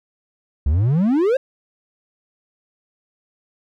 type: exponential sweep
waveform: triangle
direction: up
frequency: 65.1 to 554.4 Hz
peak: -12 dBFS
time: 0.66-1.37 s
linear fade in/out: 5 ms
effects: none